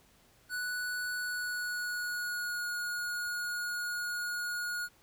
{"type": "tone with pitch glide", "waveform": "square", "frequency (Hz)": [1478, 1441.7], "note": ["F#6", "F#6"], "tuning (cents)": [-2, -45], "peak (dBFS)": -34, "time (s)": [0.49, 4.89], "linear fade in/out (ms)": 50, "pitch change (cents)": -43, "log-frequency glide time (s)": [1.15, 2.66], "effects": ["pink hiss -64 dBFS RMS until 5.02 s"]}